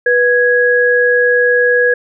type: tone pair together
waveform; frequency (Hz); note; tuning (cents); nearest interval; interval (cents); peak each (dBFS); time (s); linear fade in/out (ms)
sine; 489.8 / 1661.2; B4 / G#6; -14 / 0; octave + major sixth; 2114; -11; 0.06-1.94; 5
effects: none